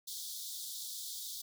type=high-pass noise; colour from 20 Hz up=pink; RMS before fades=-43 dBFS; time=0.07-1.42 s; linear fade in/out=10 ms; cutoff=3400 Hz; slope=96 dB/octave; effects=none